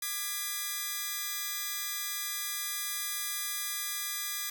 5% pulse chord, G# diminished, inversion second, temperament just, 1196.1 / 1661.2 / 1993.5 Hz, D6 / G#6 / B6, +31 / 0 / +16 cents, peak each -27 dBFS, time 0.02-4.5 s, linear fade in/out 5 ms, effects none

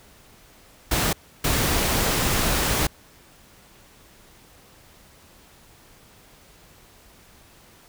pink noise bursts at uneven times, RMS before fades -22 dBFS, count 2, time 0.91-1.13 / 1.44-2.87 s, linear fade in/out 5 ms, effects pink hiss -52 dBFS RMS until 7.88 s

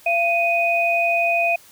sine tone pair together, 684 / 2490 Hz, F5 / D#7, -36 / +1 cents, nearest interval octave + minor seventh, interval 2237 cents, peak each -19 dBFS, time 0.06-1.56 s, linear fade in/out 5 ms, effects white hiss -49 dBFS RMS until 1.71 s

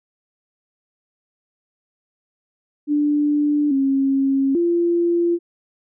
sine tone with pitch steps, 294.4 / 271.6 / 343.4 Hz, D4 / C#4 / F4, +4 / -35 / -29 cents, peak -15 dBFS, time 2.87-5.39 s, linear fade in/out 50 ms, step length 840 ms, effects none

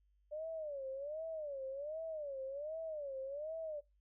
sine tone with vibrato, 587.3 Hz, D5, in tune, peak -40 dBFS, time 0.31-3.81 s, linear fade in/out 20 ms, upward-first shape sine, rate 1.3 Hz, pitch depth 180 cents each way, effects noise-tail reverb RT60 0.2 s tail -20 dB re dry + added 50 Hz sine -70 dBFS peak until 4 s

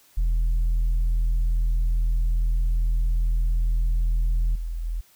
sine tone with level steps, 41.2 Hz, E1, in tune, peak -16 / -26 / -24 dBFS, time 0.17-5.01 s, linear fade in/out 10 ms, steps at 4.55 / 4.84 s, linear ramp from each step 5 ms, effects tanh soft clip ceiling -18 dBFS + white hiss -57 dBFS RMS until 5.15 s

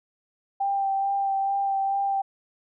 sine tone with vibrato, 787 Hz, G5, 7 cents sharp, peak -22 dBFS, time 0.6-2.22 s, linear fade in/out 10 ms, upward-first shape sine, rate 2.3 Hz, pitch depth 16 cents each way, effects none

